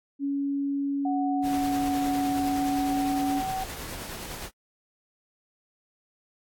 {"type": "tone", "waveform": "sine", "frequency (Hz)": 280, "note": "C#4", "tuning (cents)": 18, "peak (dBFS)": -25, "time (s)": [0.19, 3.43], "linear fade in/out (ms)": 50}
{"type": "tone with pitch glide", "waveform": "sine", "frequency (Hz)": [740, 759.9], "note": ["F#5", "F#5"], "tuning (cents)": [0, 46], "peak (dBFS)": -28, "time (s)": [1.05, 3.64], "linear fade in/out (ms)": 5, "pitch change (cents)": 46, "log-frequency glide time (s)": [2.16, 3.48]}
{"type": "noise with tremolo", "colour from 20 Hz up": "pink", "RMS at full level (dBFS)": -36, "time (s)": [1.42, 4.51], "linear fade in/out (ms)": 50, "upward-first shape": "triangle", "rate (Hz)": 9.7, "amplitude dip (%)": 35}
{"effects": ["AAC 64 kbps"]}